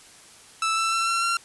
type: tone with pitch steps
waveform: sawtooth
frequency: 1318.5 / 1331.5 / 1344.7 / 1357.9 / 1371.3 Hz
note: E6 / E6 / E6 / F6 / F6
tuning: 0 / +17 / +34 / -49 / -32 cents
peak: -18 dBFS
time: 0.62-1.37 s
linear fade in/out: 2 ms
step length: 150 ms
effects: white hiss -49 dBFS RMS until 1.44 s + resampled to 24000 Hz